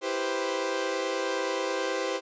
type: chord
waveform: sawtooth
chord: C major seventh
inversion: first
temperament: equal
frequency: 329.6 / 392 / 493.9 / 523.3 Hz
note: E4 / G4 / B4 / C5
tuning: 0 / 0 / 0 / 0 cents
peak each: -32 / -29 / -31 / -27 dBFS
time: 0.01-2.21 s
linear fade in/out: 50 ms
effects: resampled to 16000 Hz